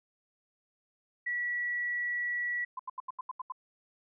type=tone; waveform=sine; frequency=1940 Hz; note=B6; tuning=31 cents flat; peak=-30 dBFS; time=1.26-2.65 s; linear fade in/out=10 ms
type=tone bursts; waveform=sine; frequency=1024 Hz; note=C6; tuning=38 cents flat; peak=-34 dBFS; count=8; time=2.77-3.522 s; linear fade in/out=5 ms; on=24 ms; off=80 ms
effects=none